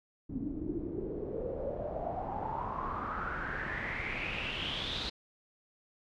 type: noise with low-pass filter sweep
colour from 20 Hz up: pink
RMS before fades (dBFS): -37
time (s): 0.29-5.1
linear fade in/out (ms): 10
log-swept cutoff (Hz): 250 to 4000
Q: 7.2
effects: none